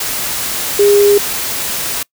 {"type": "tone in noise", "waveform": "sine", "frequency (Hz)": 407.5, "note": "G#4", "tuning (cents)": -33, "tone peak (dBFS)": -6, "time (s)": [0.79, 1.18], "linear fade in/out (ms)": 5, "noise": "white", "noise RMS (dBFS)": -19, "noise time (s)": [0, 2.03], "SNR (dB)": 10, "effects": ["noise-tail reverb RT60 0.1 s tail -24 dB re dry"]}